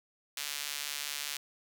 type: tone with high-pass filter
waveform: sawtooth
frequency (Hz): 145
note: D3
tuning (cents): -22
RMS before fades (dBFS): -38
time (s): 0.37-1.37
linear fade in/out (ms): 2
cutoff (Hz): 3000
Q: 0.76
effects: none